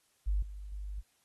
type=tone with level steps; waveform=sine; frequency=49.94 Hz; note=G1; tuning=33 cents sharp; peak=-27 / -41 / -37 dBFS; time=0.26-1.02 s; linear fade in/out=20 ms; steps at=0.42 / 0.72 s; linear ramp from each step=5 ms; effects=white hiss -72 dBFS RMS until 1.24 s + AAC 32 kbps